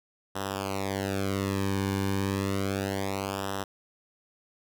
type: tone with flanger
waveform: sawtooth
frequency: 97.8 Hz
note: G2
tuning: 4 cents flat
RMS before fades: -30 dBFS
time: 0.35-3.64 s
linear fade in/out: 10 ms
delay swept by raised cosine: 0.44 to 1.54 ms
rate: 0.31 Hz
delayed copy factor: -1
effects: none